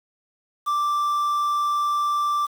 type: tone with quantisation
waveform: triangle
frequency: 1174.7 Hz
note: D6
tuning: in tune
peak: -18 dBFS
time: 0.66-2.47 s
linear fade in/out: 20 ms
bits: 7
effects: none